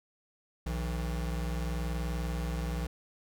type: tone pair together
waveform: square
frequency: 60.6 / 161.08 Hz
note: B1 / E3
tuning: -32 / -40 cents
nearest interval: octave + perfect fourth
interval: 1692 cents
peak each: -33 / -38 dBFS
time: 0.66-2.87 s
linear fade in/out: 5 ms
effects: none